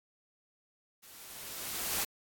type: noise with level ramp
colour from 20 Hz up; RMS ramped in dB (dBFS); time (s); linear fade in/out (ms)
white; -54 to -31; 1.02-2.05; 20
effects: AAC 64 kbps